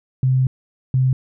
sine tone pair in turn, 130 / 130 Hz, C3 / C3, -11 / -11 cents, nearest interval unison, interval 0 cents, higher neither, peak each -13 dBFS, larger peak neither, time 0.23-0.47 / 0.94-1.13 s, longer first, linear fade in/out 2 ms, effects none

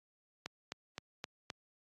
click train, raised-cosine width 0.2 ms, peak -22 dBFS, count 5, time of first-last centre 0.46-1.502 s, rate 3.84 Hz, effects high-pass 100 Hz 12 dB/octave + AAC 32 kbps

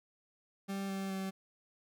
40% pulse tone with pitch steps, 196 / 193.86 / 191.74 Hz, G3 / G3 / G3, 0 / -19 / -38 cents, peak -35 dBFS, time 0.68-1.31 s, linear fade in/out 20 ms, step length 210 ms, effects none

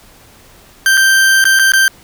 40% pulse tone with dropouts, 1568 Hz, G6, in tune, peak -6 dBFS, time 0.86-1.88 s, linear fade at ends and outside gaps 1 ms, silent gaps 0.972-0.975 / 1.441-1.453 / 1.59-1.595 / 1.72-1.735 s, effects pink hiss -43 dBFS RMS until 2.03 s

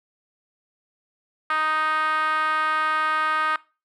5% pulse tone with band-pass filter, 311.1 Hz, D#4, in tune, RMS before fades -23 dBFS, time 1.5-3.56 s, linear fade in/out 2 ms, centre 1300 Hz, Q 4.1, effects noise-tail reverb RT60 0.3 s tail -21 dB re dry

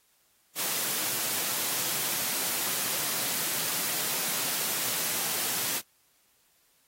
white high-pass noise, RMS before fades -30 dBFS, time 0.55-5.82 s, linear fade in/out 50 ms, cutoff 110 Hz, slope 96 dB/octave, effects white hiss -67 dBFS RMS until 6.87 s + AAC 48 kbps

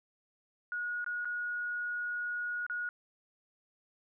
sine tone with dropouts, 1449 Hz, F#6, 37 cents flat, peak -33 dBFS, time 0.72-2.89 s, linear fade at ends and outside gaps 1 ms, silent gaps 1.044-1.063 / 1.247-1.254 / 2.665-2.698 s, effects none

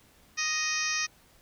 harmonic tone with a mistuned harmonic, 622.3 Hz, D#5, in tune, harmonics 2 / 3 / 4 / 5 / 6 / 7 / 8 / 9 / 10, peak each -38 / -33 / -33 / -44 / -42 / -42 / -38 / -33 / -36 dBFS, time 0.37-1.07 s, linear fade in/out 20 ms, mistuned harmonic 7, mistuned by -16 cents, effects pink hiss -60 dBFS RMS until 1.41 s

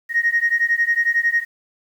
sine beating tone pair, 1864.7 / 1875.7 Hz, A#6 / A#6, 0 / +10 cents, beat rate 11 Hz, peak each -18 dBFS, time 0.09-1.45 s, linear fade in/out 50 ms, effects tanh soft clip ceiling -8 dBFS + 8-bit

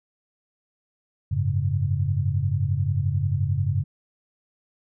sine chord, F# suspended second, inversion none, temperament equal, 92.5 / 103.83 / 138.59 Hz, F#2 / G#2 / C#3, 0 / 0 / 0 cents, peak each -25 dBFS, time 1.31-3.84 s, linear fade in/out 10 ms, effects none

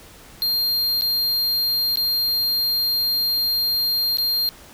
square tone with dropouts, 4200 Hz, C8, 6 cents sharp, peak -19 dBFS, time 0.42-4.49 s, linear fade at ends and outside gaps 0 ms, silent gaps 1.011-1.02 / 1.957-1.972 / 4.171-4.184 s, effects pink hiss -45 dBFS RMS until 4.73 s

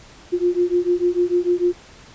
sine beating tone pair, 350 / 356.7 Hz, F4 / F4, +4 / +37 cents, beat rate 6.7 Hz, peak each -19 dBFS, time 0.32-1.73 s, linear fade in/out 20 ms, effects pink hiss -45 dBFS RMS until 2.14 s + resampled to 16000 Hz

